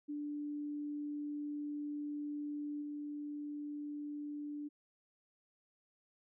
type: tone with level steps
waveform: sine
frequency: 293.7 Hz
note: D4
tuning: in tune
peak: -38 / -40 dBFS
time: 0.08-4.69 s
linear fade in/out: 20 ms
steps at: 2.81 s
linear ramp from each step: 20 ms
effects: none